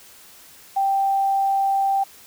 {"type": "tone", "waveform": "sine", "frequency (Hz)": 784, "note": "G5", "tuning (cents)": 0, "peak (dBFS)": -17, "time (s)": [0.76, 2.04], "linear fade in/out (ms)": 10, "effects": ["white hiss -47 dBFS RMS until 2.26 s"]}